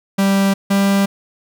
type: tone pair in turn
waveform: 45% pulse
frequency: 196 / 197.71 Hz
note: G3 / G3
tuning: 0 / +15 cents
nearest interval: unison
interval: 15 cents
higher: second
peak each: -12 dBFS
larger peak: neither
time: 0.18-0.54 / 0.7-1.06 s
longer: neither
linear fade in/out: 10 ms
effects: none